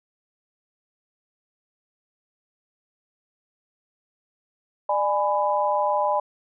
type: chord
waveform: sine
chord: G# diminished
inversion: second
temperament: just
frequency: 598 / 830.6 / 996.7 Hz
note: D5 / G#5 / B5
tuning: +31 / 0 / +16 cents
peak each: -24 dBFS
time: 4.89-6.2 s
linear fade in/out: 5 ms
effects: none